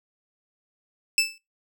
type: tone with exponential decay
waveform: 20% pulse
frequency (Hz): 2637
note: E7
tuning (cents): 0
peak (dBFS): -10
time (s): 1.18-1.38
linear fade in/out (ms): 1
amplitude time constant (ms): 42
effects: noise-tail reverb RT60 0.2 s tail -19 dB re dry